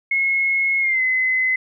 sine tone with pitch glide, 2171 to 2037 Hz, C#7 to C7, -37 to -47 cents, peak -16 dBFS, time 0.11-1.56 s, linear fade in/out 5 ms, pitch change -110 cents, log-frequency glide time 0.8-1.02 s, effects none

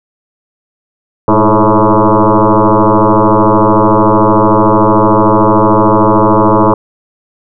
sine tone with frequency modulation, 330.7 Hz, E4, 6 cents sharp, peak -4 dBFS, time 1.28-6.74 s, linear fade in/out 2 ms, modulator 108 Hz, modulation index 7.4, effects none

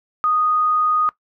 sine tone, 1240 Hz, D#6, 6 cents flat, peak -15 dBFS, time 0.24-1.09 s, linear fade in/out 0 ms, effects noise-tail reverb RT60 0.1 s tail -18 dB re dry

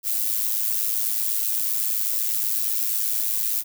violet noise with amplitude modulation, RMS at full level -21 dBFS, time 0.03-3.64 s, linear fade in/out 50 ms, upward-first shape sine, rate 108 Hz, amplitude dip 65%, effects none

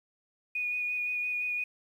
sine tone with vibrato, 2465 Hz, D#7, 17 cents flat, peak -29 dBFS, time 0.55-1.64 s, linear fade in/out 5 ms, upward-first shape sine, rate 5.8 Hz, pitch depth 14 cents each way, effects 10-bit

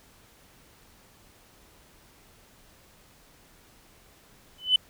sine tone with exponential growth, 3013 Hz, F#7, 31 cents sharp, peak -12 dBFS, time 4.58-4.76 s, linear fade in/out 5 ms, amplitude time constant 37 ms, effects tanh soft clip ceiling -12 dBFS + pink hiss -57 dBFS RMS until 4.89 s

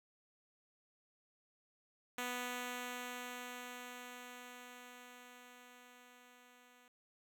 5% pulse tone with level ramp, 246.9 Hz, B3, in tune, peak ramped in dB -27 to -52 dBFS, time 2.18-6.88 s, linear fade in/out 2 ms, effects none

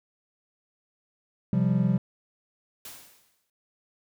triangle chord, C suspended fourth, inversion none, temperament equal, 130.81 / 174.61 / 196 Hz, C3 / F3 / G3, 0 / 0 / 0 cents, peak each -24 / -23 / -23 dBFS, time 1.53-1.98 s, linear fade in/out 2 ms
white noise with exponential decay, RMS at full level -40 dBFS, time 2.85-3.5 s, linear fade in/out 2 ms, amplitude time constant 140 ms
effects none

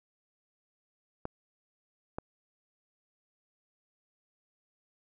clicks, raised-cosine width 1 ms, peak -21 dBFS, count 2, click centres 1.254 / 2.185 s, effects none

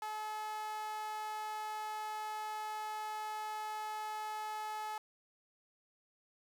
sawtooth tone with high-pass filter, 429 Hz, A4, 44 cents flat, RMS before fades -41 dBFS, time 0.02-4.98 s, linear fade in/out 2 ms, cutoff 940 Hz, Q 5.5, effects none

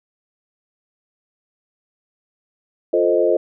sine chord, F dominant seventh, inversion none, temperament equal, 349.2 / 440 / 523.3 / 622.3 Hz, F4 / A4 / C5 / Eb5, 0 / 0 / 0 / 0 cents, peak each -19 dBFS, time 2.93-3.37 s, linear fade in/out 5 ms, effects none

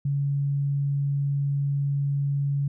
sine tone, 140.9 Hz, C#3, 29 cents sharp, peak -22 dBFS, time 0.05-2.68 s, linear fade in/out 5 ms, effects none

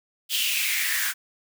white noise with high-pass filter sweep, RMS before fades -25 dBFS, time 0.29-1.14 s, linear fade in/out 50 ms, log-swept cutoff 3200 to 1500 Hz, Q 5.1, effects none

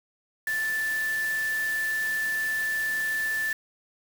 sine tone in noise, 1757 Hz, A6, 3 cents flat, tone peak -25 dBFS, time 0.47-3.53 s, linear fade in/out 2 ms, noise white, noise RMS -39 dBFS, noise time 0.47-3.53 s, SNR +11 dB, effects none

